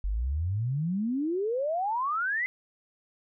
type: exponential sweep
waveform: sine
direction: up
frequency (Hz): 45.53 to 2076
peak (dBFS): -26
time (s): 0.04-2.46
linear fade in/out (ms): 0
effects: none